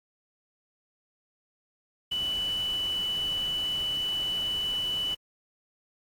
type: tone in noise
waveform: sine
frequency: 2975 Hz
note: F#7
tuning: 9 cents sharp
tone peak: -27 dBFS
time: 2.11-5.15 s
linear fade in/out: 10 ms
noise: pink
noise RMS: -44 dBFS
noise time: 2.11-5.15 s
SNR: +14 dB
effects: AAC 64 kbps